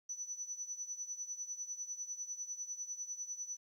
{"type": "tone with tremolo", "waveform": "sine", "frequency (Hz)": 5960, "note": "F#8", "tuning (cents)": 12, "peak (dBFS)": -37, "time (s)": [0.09, 3.57], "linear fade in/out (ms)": 5, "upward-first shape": "triangle", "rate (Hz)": 10, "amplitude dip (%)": 85, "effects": ["12-bit"]}